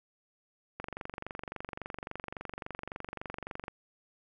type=click train; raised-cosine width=0.5 ms; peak=-23 dBFS; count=69; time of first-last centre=0.8-3.681 s; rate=23.6 Hz; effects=none